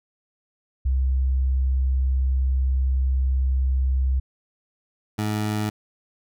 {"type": "tone pair in turn", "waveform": ["sine", "20% pulse"], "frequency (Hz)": [65.41, 106.24], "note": ["C2", "G#2"], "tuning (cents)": [0, 40], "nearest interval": "minor sixth", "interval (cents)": 840, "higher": "second", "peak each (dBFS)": -18, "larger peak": "neither", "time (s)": [[0.85, 4.2], [5.18, 5.7]], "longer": "first", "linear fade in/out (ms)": 10, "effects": []}